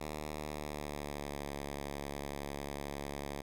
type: tone with pitch glide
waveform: 5% pulse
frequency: 75.7 to 71.04 Hz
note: D#2 to C#2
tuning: -47 to +43 cents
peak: -28 dBFS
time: 0-3.42 s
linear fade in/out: 10 ms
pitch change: -110 cents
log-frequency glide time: 0.3-1.51 s
effects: none